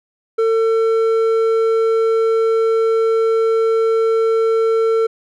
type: tone with hard clipping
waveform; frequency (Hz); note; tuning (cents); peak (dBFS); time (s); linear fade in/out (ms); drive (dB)
sine; 450; A4; +39; -14; 0.38-5.07; 10; 6
effects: none